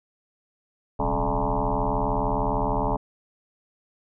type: tone with frequency modulation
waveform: sine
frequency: 432.2 Hz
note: A4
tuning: 31 cents flat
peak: -21 dBFS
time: 0.99-2.97 s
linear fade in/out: 10 ms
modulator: 79.8 Hz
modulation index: 7.1
effects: none